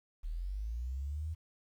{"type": "linear sweep", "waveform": "sine", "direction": "up", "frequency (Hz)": [36.71, 82], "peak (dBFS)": -35, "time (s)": [0.23, 1.35], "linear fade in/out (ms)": 20, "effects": ["11-bit"]}